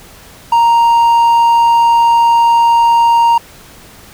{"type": "tone", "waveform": "triangle", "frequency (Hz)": 932.3, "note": "A#5", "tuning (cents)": 0, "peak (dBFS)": -4, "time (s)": [0.52, 3.38], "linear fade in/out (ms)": 5, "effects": ["pink hiss -38 dBFS RMS until 4.13 s"]}